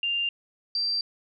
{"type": "tone pair in turn", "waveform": "sine", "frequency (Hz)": [2794, 4699], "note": ["F7", "D8"], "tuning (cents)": [0, 0], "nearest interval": "major sixth", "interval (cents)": 900, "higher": "second", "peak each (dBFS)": -24, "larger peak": "neither", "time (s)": [[0.03, 0.29], [0.75, 1.01]], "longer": "neither", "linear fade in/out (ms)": 2, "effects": []}